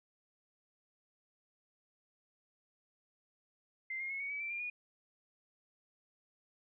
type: tone with pitch steps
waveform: sine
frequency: 2084 / 2133 / 2183 / 2234 / 2286 / 2339 / 2394 / 2450 Hz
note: C7 / C7 / C#7 / C#7 / D7 / D7 / D7 / D#7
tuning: -7 / +33 / -27 / +13 / -47 / -8 / +33 / -27 cents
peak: -37 dBFS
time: 3.9-4.7 s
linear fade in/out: 5 ms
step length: 100 ms
effects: none